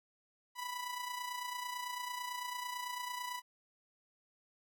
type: tone with amplitude modulation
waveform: sawtooth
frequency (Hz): 987.8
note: B5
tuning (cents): 0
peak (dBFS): -33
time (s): 0.55-3.42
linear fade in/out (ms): 50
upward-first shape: sine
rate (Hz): 29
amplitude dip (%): 55
effects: none